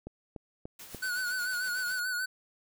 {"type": "click train", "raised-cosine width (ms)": 2, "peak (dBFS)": -27, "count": 4, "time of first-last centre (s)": [0.07, 0.947], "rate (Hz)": 3.42}
{"type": "noise with tremolo", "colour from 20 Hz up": "white", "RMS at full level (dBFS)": -46, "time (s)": [0.79, 2], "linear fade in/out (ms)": 5, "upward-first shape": "sine", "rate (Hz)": 8.3, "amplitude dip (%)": 45}
{"type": "tone with vibrato", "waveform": "square", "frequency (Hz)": 1480, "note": "F#6", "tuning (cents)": 0, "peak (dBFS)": -31, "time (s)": [1.02, 2.26], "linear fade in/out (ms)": 10, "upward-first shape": "sine", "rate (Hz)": 6.8, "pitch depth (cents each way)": 53}
{"effects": []}